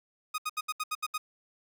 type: tone bursts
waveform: sawtooth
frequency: 1244.5 Hz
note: D#6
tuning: in tune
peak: -26 dBFS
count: 8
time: 0.34-1.18 s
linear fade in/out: 10 ms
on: 42 ms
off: 72 ms
effects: none